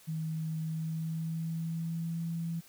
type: tone with pitch glide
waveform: sine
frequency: 159.2 to 166.54 Hz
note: D#3 to E3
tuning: +40 to +18 cents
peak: -32 dBFS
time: 0.07-2.61 s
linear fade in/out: 20 ms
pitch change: +78 cents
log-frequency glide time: 0.6-2.2 s
effects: white hiss -58 dBFS RMS until 2.68 s